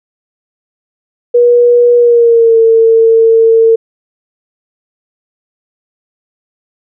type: tone with pitch glide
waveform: sine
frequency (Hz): 482 to 452.3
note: B4 to A4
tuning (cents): -42 to +48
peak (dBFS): -3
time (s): 1.34-3.76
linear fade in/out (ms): 10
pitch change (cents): -110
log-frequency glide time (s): 1.96-2.58
effects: none